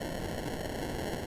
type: noise with sample-and-hold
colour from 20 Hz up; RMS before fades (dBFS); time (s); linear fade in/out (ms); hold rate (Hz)
white; -36; 0-1.26; 10; 1225
effects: resampled to 32000 Hz